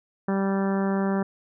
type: harmonic tone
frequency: 195.1 Hz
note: G3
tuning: 8 cents flat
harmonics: 1 / 2 / 3 / 4 / 5 / 6 / 7 / 8 / 9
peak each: -23 / -29 / -33 / -35 / -37 / -39 / -40 / -41 / -42 dBFS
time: 0.28-1.23 s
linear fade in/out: 5 ms
effects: none